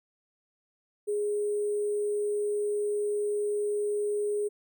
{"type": "tone with sample-and-hold", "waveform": "sine", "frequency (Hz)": 414.9, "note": "G#4", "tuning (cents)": -2, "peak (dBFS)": -26, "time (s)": [1.07, 4.49], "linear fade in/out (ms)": 20, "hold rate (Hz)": 8820, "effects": []}